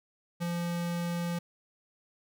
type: tone with ADSR envelope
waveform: square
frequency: 172.3 Hz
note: F3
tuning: 23 cents flat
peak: -29 dBFS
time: 0.4-1.39 s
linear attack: 26 ms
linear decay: 5 ms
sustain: -2 dB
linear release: 7 ms
effects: none